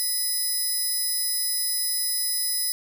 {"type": "tone pair together", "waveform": "5% pulse", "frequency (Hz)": [1975.5, 5045], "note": ["B6", "D#8"], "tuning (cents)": [0, 23], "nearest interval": "octave + major third", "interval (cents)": 1623, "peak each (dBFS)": [-26, -18], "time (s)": [0, 2.72], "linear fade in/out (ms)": 0, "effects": []}